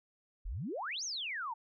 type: exponential two-way sweep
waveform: sine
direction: up then down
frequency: 33.9 to 6645 to 859 Hz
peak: -36 dBFS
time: 0.45-1.54 s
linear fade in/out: 10 ms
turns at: 1.04 s
effects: none